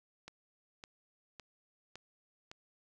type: click train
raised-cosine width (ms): 0.2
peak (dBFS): -30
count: 5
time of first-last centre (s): 0.28-2.515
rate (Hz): 1.79
effects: none